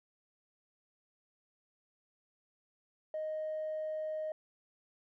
triangle tone with tanh clipping, 622.3 Hz, D#5, in tune, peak -35 dBFS, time 3.14-4.32 s, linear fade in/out 2 ms, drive 5 dB, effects none

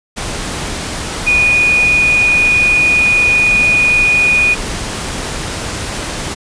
sine tone in noise, 2464 Hz, D#7, 17 cents flat, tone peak -8 dBFS, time 1.26-4.55 s, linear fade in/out 20 ms, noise pink, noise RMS -21 dBFS, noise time 0.16-6.35 s, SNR +10 dB, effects resampled to 22050 Hz

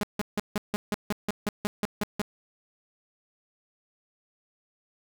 sawtooth tone bursts, 207.7 Hz, G#3, in tune, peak -21 dBFS, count 13, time 0.01-2.216 s, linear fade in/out 0 ms, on 22 ms, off 160 ms, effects none

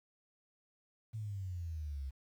sine exponential sweep, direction down, 112.4 to 65.41 Hz, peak -38 dBFS, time 1.13-2.11 s, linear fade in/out 20 ms, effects 11-bit

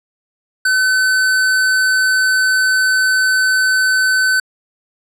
square tone, 1519 Hz, F#6, 45 cents sharp, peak -12 dBFS, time 0.65-4.4 s, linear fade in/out 5 ms, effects low-pass 11000 Hz 12 dB/octave

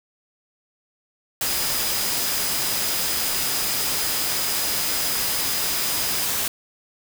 sine tone in noise, 4978 Hz, D#8, in tune, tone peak -31 dBFS, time 1.46-6.25 s, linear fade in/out 2 ms, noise white, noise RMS -24 dBFS, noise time 1.41-6.48 s, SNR -10 dB, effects none

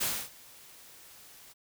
white noise with ADSR envelope, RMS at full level -29 dBFS, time 0-1.54 s, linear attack 19 ms, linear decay 270 ms, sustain -24 dB, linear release 26 ms, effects none

